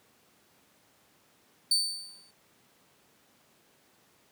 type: tone with exponential decay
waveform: 35% pulse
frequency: 4548 Hz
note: C#8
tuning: 44 cents sharp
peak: -19 dBFS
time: 1.71-2.31 s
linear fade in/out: 5 ms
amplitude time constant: 130 ms
effects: pink hiss -64 dBFS RMS until 4.31 s + high-pass 150 Hz 12 dB/octave